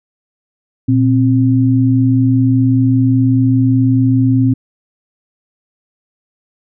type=tone pair together; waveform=sine; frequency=118.3 / 263.3 Hz; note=A#2 / C4; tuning=+26 / +11 cents; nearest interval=octave + major second; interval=1385 cents; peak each=-11 dBFS; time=0.88-4.54 s; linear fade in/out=10 ms; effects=none